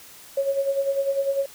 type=tone with tremolo; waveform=sine; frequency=551 Hz; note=C#5; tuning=11 cents flat; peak=-18 dBFS; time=0.37-1.46 s; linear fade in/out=5 ms; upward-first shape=sine; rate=10 Hz; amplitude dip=65%; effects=white hiss -46 dBFS RMS until 1.54 s